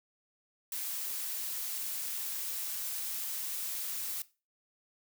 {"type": "noise", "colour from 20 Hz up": "blue", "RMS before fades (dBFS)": -37, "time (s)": [0.72, 4.22], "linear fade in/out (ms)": 2, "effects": ["noise-tail reverb RT60 0.3 s tail -18 dB re dry"]}